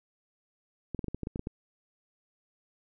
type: clicks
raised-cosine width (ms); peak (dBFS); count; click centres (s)
3; -21; 10; 0.947 / 0.992 / 1.043 / 1.083 / 1.146 / 1.233 / 1.271 / 1.359 / 1.394 / 1.471
effects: none